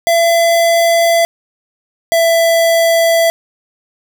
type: tone pair in turn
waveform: square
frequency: 674 / 665.5 Hz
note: E5 / E5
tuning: +38 / +16 cents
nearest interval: unison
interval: 22 cents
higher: first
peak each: -9 dBFS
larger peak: neither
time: 0.07-1.25 / 2.12-3.3 s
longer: neither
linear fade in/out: 0 ms
effects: none